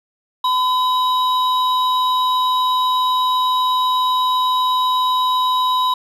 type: tone pair together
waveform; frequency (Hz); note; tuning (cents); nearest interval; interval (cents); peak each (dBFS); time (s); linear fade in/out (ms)
triangle; 1010 / 3823; B5 / A#7; +39 / +43; octave + major seventh; 2304; -13 / -21; 0.44-5.94; 5
effects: resampled to 32000 Hz + 8-bit